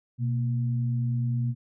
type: tone pair together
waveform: sine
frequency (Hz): 123.3 / 232.8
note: B2 / A#3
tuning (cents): -2 / -2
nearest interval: major seventh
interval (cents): 1100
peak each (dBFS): -24 / -34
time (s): 0.18-1.55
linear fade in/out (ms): 50
effects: none